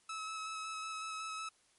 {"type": "tone with vibrato", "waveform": "sawtooth", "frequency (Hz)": 1294, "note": "E6", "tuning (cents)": -32, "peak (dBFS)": -36, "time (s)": [0.09, 1.49], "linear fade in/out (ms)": 5, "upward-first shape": "square", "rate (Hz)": 5.4, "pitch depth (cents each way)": 12, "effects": ["white hiss -70 dBFS RMS until 1.78 s", "MP3 48 kbps"]}